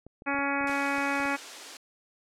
clicks, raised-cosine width 2 ms, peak -33 dBFS, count 10, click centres 0.066 / 0.221 / 0.345 / 0.388 / 0.61 / 0.643 / 0.696 / 0.983 / 1.202 / 1.255 s
harmonic tone, 280 Hz, C#4, 18 cents sharp, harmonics 1 / 2 / 3 / 4 / 5 / 6 / 7 / 8 / 9, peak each -32 / -36 / -33 / -36 / -34 / -35 / -38 / -36 / -37 dBFS, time 0.26-1.37 s, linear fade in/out 20 ms
white high-pass noise, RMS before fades -41 dBFS, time 0.67-1.77 s, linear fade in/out 2 ms, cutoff 250 Hz, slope 48 dB/octave
effects low-pass 7000 Hz 12 dB/octave

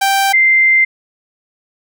sawtooth / sine tone pair in turn, 784 / 2086 Hz, G5 / C7, 0 / -6 cents, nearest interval octave + perfect fourth, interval 1694 cents, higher second, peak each -7 dBFS, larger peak neither, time 0.01-0.33 / 0.33-0.85 s, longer second, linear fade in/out 10 ms, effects none

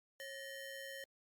30% pulse ring-modulated tone, 1211 Hz, D#6, 47 cents flat, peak -40 dBFS, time 0.2-1.04 s, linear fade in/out 0 ms, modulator 665 Hz, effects Opus 48 kbps

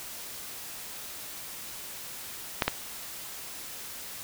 clicks, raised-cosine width 0.3 ms, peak -7 dBFS, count 2, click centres 2.622 / 2.68 s, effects white hiss -41 dBFS RMS until 4.23 s

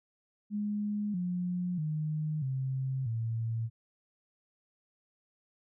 sine tone with pitch steps, 207.7 / 178.74 / 153.81 / 132.36 / 113.91 Hz, G#3 / F3 / D#3 / C3 / A#2, 0 / +40 / -20 / +20 / -40 cents, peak -30 dBFS, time 0.5-3.7 s, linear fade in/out 50 ms, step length 640 ms, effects none

